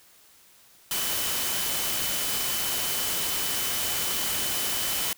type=tone in noise; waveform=sine; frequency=3024 Hz; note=F#7; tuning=37 cents sharp; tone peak=-36 dBFS; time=0.91-5.13 s; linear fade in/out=2 ms; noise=white; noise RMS=-28 dBFS; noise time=0.91-5.13 s; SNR=-11 dB; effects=white hiss -56 dBFS RMS until 5.17 s